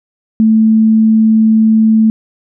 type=tone; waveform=sine; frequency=220.3 Hz; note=A3; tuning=2 cents sharp; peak=-5 dBFS; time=0.4-2.1 s; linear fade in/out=0 ms; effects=none